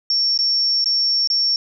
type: tone with dropouts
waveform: sine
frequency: 5470 Hz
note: F8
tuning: 37 cents flat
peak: -15 dBFS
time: 0.1-1.56 s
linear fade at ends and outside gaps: 1 ms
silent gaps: 0.376-0.389 / 0.843-0.858 / 1.274-1.301 s
effects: none